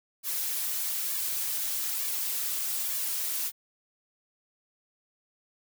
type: noise with flanger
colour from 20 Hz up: blue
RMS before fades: -31 dBFS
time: 0.23-3.52 s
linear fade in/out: 50 ms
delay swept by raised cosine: 1.7 to 6.7 ms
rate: 1.1 Hz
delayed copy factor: +0.8
effects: none